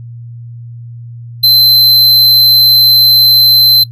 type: tone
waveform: square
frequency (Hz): 4083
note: C8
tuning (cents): -43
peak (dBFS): -4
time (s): 1.43-3.84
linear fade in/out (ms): 10
effects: noise-tail reverb RT60 0.1 s tail -22 dB re dry + added 118 Hz sine -25 dBFS peak until 3.91 s